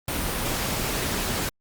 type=noise; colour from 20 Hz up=pink; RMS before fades=-27 dBFS; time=0.08-1.49 s; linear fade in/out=2 ms; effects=Opus 32 kbps